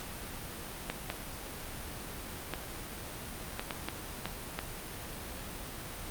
clicks, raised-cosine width 0.3 ms, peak -17 dBFS, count 8, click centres 0.9 / 1.101 / 2.537 / 3.595 / 3.708 / 3.886 / 4.256 / 4.59 s, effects pink hiss -42 dBFS RMS until 6.1 s + Opus 48 kbps

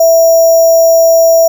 sine tone with sample-and-hold, 659.3 Hz, E5, in tune, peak -3 dBFS, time 0-1.48 s, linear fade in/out 5 ms, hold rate 6300 Hz, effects none

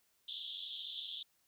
pink band-pass noise, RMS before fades -45 dBFS, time 0.28-1.23 s, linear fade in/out 5 ms, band 3200 to 3700 Hz, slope 96 dB/octave, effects white hiss -75 dBFS RMS until 1.47 s

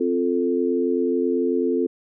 sine chord, F major, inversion second, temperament equal, 261.6 / 349.2 / 440 Hz, C4 / F4 / A4, 0 / 0 / 0 cents, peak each -23 dBFS, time 0-1.87 s, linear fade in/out 10 ms, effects none

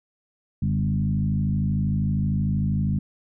sine tone with frequency modulation, 143.7 Hz, D3, 37 cents flat, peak -20 dBFS, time 0.62-2.99 s, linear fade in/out 5 ms, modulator 52.9 Hz, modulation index 1.4, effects none

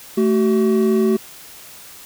triangle tone pair together, 220 / 378.9 Hz, A3 / F#4, 0 / +41 cents, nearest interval major sixth, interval 941 cents, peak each -14 dBFS, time 0.17-1.17 s, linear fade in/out 10 ms, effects white hiss -40 dBFS RMS until 2.05 s

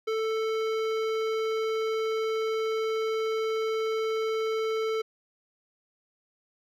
sine tone with hard clipping, 441.7 Hz, A4, 7 cents sharp, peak -28 dBFS, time 0.07-5.02 s, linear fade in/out 10 ms, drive 16 dB, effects none

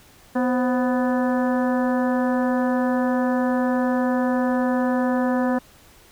harmonic tone with a mistuned harmonic, 248.8 Hz, B3, 13 cents sharp, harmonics 1 / 2 / 3 / 4 / 5 / 6 / 7, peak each -20 / -25 / -29 / -31 / -36 / -36 / -35 dBFS, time 0.35-5.59 s, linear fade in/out 10 ms, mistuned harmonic 2, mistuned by +79 cents, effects pink hiss -51 dBFS RMS until 6.11 s

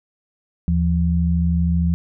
sine tone pair together, 77.95 / 171 Hz, D#2 / F3, +4 / -36 cents, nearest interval octave + major second, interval 1360 cents, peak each -18 dBFS, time 0.68-1.94 s, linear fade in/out 0 ms, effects none

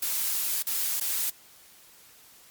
blue noise with dropouts, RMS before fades -28 dBFS, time 0.02-1.3 s, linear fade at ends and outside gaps 5 ms, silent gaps 0.625-0.668 / 1-1.009 s, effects white hiss -54 dBFS RMS until 2.5 s + MP3 96 kbps

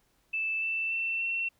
sine tone with pitch steps, 2637 / 2661 / 2686 / 2711 Hz, E7 / E7 / E7 / E7, 0 / +16 / +32 / +48 cents, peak -28 dBFS, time 0.33-1.49 s, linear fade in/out 10 ms, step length 290 ms, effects pink hiss -70 dBFS RMS until 1.59 s

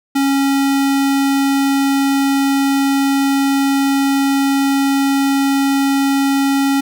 square tone, 275.4 Hz, C#4, 11 cents flat, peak -13 dBFS, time 0.15-6.81 s, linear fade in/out 10 ms, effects none

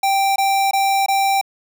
square tone bursts, 784 Hz, G5, in tune, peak -15 dBFS, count 4, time 0.03-1.413 s, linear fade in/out 5 ms, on 330 ms, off 21 ms, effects 7-bit

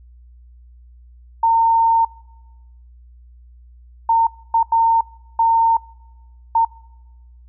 sine tone bursts at uneven times, 912 Hz, A#5, 38 cents flat, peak -11 dBFS, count 6, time 1.43-2.05 / 4.09-4.27 / 4.54-4.63 / 4.72-5.01 / 5.39-5.77 / 6.55-6.65 s, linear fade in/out 5 ms, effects noise-tail reverb RT60 1.0 s tail -25 dB re dry + added 60 Hz sine -42 dBFS peak until 7.48 s

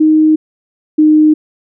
sine tone pair in turn, 311.1 / 307.2 Hz, D#4 / D#4, 0 / -22 cents, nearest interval unison, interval 22 cents, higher first, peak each -5 / -4 dBFS, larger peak second, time 0-0.36 / 0.98-1.34 s, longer neither, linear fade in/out 10 ms, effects none

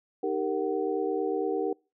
sine tone cluster, 310.1 / 394.3 / 463.1 / 750 Hz, D#4 / G4 / A#4 / F#5, -6 / +10 / -11 / +23 cents, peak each -33 / -30 / -30 / -36 dBFS, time 0.23-1.73 s, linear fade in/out 5 ms, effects noise-tail reverb RT60 0.3 s tail -26 dB re dry

